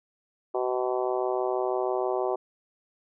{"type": "harmonic tone", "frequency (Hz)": 126.2, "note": "B2", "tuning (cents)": 38, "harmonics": [3, 4, 5, 6, 7, 8, 9], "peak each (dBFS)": [-28, -33, -31, -33, -37, -38, -41], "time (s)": [0.54, 2.36], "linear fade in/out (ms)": 10, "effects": []}